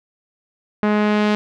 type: tone with low-pass filter sweep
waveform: sawtooth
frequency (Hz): 210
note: G#3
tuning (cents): +19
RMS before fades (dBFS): -17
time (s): 0.83-1.35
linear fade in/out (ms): 0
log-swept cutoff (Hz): 1800 to 3700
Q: 1
effects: none